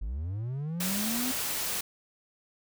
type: linear sweep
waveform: triangle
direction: up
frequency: 44.97 to 261.6 Hz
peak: -29 dBFS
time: 0.01-1.32 s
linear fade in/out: 10 ms
type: noise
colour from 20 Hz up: white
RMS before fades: -32 dBFS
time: 0.8-1.81 s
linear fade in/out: 5 ms
effects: none